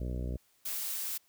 harmonic tone, 61.74 Hz, B1, in tune, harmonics 1 / 2 / 3 / 4 / 5 / 6 / 7 / 8 / 9 / 10, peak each -34 / -40 / -44 / -46 / -48 / -50 / -51 / -52 / -53 / -54 dBFS, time 0-0.37 s, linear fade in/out 5 ms
blue noise, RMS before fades -36 dBFS, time 0.65-1.18 s, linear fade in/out 10 ms
effects white hiss -69 dBFS RMS until 1.28 s

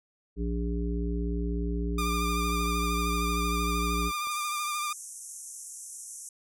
harmonic tone, 58.27 Hz, A#1, in tune, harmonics 1 / 3 / 5 / 7, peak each -29 / -34 / -36 / -37 dBFS, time 0.36-4.12 s, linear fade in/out 50 ms
sawtooth tone with vibrato, 1198 Hz, D6, 34 cents sharp, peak -26 dBFS, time 1.98-4.93 s, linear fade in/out 5 ms, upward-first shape triangle, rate 13 Hz, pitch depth 37 cents each way
clicks, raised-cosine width 1 ms, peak -36 dBFS, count 6, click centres 2.499 / 2.611 / 2.658 / 2.836 / 4.022 / 4.271 s
white band-pass noise, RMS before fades -43 dBFS, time 4.31-6.29 s, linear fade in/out 2 ms, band 5800 to 11000 Hz, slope 96 dB/octave
effects none

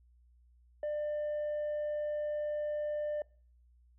triangle tone with tanh clipping, 597 Hz, D5, 28 cents sharp, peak -33 dBFS, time 0.83-3.22 s, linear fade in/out 2 ms, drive 7 dB, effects noise-tail reverb RT60 0.5 s tail -25 dB re dry + added 60 Hz sine -61 dBFS peak until 3.98 s

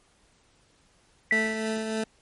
sine tone with exponential decay, 1966 Hz, B6, 8 cents flat, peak -18 dBFS, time 1.31-1.91 s, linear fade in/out 1 ms, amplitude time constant 130 ms
20% pulse tone with tremolo, 220 Hz, A3, in tune, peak -21 dBFS, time 1.32-2.04 s, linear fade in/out 5 ms, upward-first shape triangle, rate 3.3 Hz, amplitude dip 40%
effects pink hiss -63 dBFS RMS until 2.21 s + MP3 48 kbps

